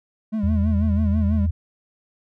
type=tone with vibrato; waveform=triangle; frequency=209.2 Hz; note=G#3; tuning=13 cents sharp; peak=-19 dBFS; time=0.32-1.47 s; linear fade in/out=20 ms; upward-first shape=sine; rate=6.1 Hz; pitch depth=98 cents each way
type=tone; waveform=sine; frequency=82.2 Hz; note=E2; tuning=4 cents flat; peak=-18 dBFS; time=0.43-1.51 s; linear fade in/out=10 ms
effects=none